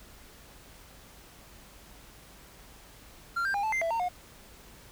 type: tone with pitch steps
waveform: triangle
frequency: 1382 / 1581 / 808 / 874 / 2085 / 664 / 915 / 720 Hz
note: F6 / G6 / G#5 / A5 / C7 / E5 / A#5 / F#5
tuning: -19 / +14 / -48 / -12 / -7 / +12 / -32 / -47 cents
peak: -25 dBFS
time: 3.36-4.088 s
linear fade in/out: 10 ms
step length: 91 ms
effects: added 50 Hz sine -57 dBFS peak until 4.91 s + pink hiss -53 dBFS RMS until 4.91 s